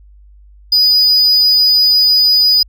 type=tone; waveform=triangle; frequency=4953 Hz; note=D#8; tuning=9 cents flat; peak=-6 dBFS; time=0.72-2.63 s; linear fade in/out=5 ms; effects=added 50 Hz sine -39 dBFS peak until 2.68 s